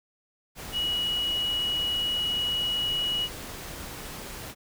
sine tone in noise, 2915 Hz, F#7, 26 cents flat, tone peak -25 dBFS, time 0.72-3.29 s, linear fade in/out 50 ms, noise pink, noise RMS -39 dBFS, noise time 0.55-4.55 s, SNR +11 dB, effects none

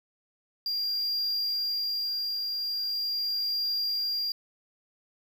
triangle tone with tremolo, 4783 Hz, D8, 31 cents sharp, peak -25 dBFS, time 0.66-4.32 s, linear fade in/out 2 ms, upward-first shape triangle, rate 0.41 Hz, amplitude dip 30%, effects 9-bit

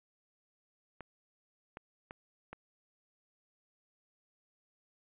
clicks, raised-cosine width 0.5 ms, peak -29 dBFS, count 4, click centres 1.007 / 1.771 / 2.109 / 2.53 s, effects resampled to 8000 Hz

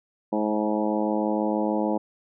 harmonic tone with a mistuned harmonic, 106.5 Hz, G#2, 44 cents sharp, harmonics 2 / 3 / 4 / 5 / 6 / 7 / 8 / 9, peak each -27 / -27 / -33 / -29 / -33 / -35 / -32 / -37 dBFS, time 0.32-1.98 s, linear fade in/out 10 ms, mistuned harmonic 7, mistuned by +17 cents, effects none

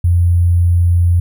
sine tone with sample-and-hold, 87 Hz, F2, 6 cents flat, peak -8 dBFS, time 0.04-1.2 s, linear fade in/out 5 ms, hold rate 11025 Hz, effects none

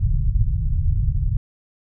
pink low-pass noise, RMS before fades -19 dBFS, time 0-1.37 s, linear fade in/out 5 ms, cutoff 140 Hz, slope 48 dB/octave, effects none

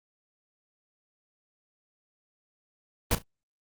pink noise with echo, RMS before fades -23 dBFS, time 3.11-3.15 s, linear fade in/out 2 ms, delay 36 ms, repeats 2, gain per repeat -14 dB, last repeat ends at 3.222 s, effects Opus 24 kbps

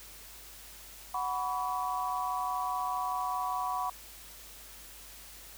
sine chord, F# suspended fourth, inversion none, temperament equal with one note detuned, 740 / 987.8 / 1132.7 Hz, F#5 / B5 / C#6, 0 / 0 / +37 cents, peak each -35 / -34 / -35 dBFS, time 1.14-3.9 s, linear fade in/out 5 ms, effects added 50 Hz sine -56 dBFS peak until 5.57 s + white hiss -50 dBFS RMS until 5.57 s

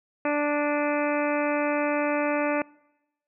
harmonic tone with a mistuned harmonic, 293.7 Hz, D4, in tune, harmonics 1 / 2 / 3 / 4 / 5 / 6 / 7 / 8 / 9, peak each -27 / -26 / -32 / -34 / -35 / -37 / -37 / -38 / -38 dBFS, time 0.25-2.62 s, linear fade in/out 2 ms, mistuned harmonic 9, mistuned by -47 cents, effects noise-tail reverb RT60 0.9 s tail -24 dB re dry

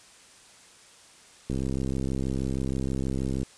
click train, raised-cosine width 3 ms, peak -17 dBFS, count 129, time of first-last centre 1.5-3.431 s, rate 66.3 Hz, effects white hiss -53 dBFS RMS until 3.57 s + resampled to 22050 Hz

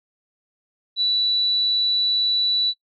sine tone, 3951 Hz, B7, in tune, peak -17 dBFS, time 0.96-2.74 s, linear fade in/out 50 ms, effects noise-tail reverb RT60 0.1 s tail -22 dB re dry

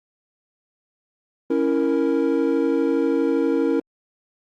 triangle chord, A# diminished, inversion first, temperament equal, 277.2 / 329.6 / 466.2 Hz, C#4 / E4 / A#4, 0 / 0 / 0 cents, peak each -20 dBFS, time 1.5-3.8 s, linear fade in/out 5 ms, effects Opus 24 kbps

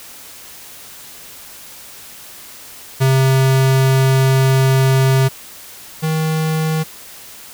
square tone pair in turn, 132.9 / 158.05 Hz, C3 / D#3, +27 / +27 cents, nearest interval minor third, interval 300 cents, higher second, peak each -11 / -16 dBFS, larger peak first, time 3-5.29 / 6.02-6.84 s, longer first, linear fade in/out 20 ms, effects white hiss -37 dBFS RMS until 7.53 s

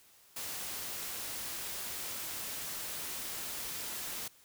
white noise, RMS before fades -40 dBFS, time 0.36-4.28 s, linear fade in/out 5 ms, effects white hiss -62 dBFS RMS until 4.44 s

